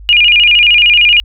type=tone with vibrato; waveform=sine; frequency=2637 Hz; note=E7; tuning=in tune; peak=-4 dBFS; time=0.09-1.2 s; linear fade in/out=0 ms; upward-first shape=square; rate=13 Hz; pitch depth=150 cents each way; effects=added 50 Hz sine -29 dBFS peak until 1.24 s